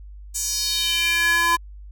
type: tone with high-pass filter sweep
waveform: square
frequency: 339 Hz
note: E4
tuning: 49 cents sharp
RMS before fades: -21 dBFS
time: 0.34-1.57 s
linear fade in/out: 20 ms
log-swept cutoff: 7400 to 1100 Hz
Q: 3.3
effects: added 50 Hz sine -37 dBFS peak until 1.91 s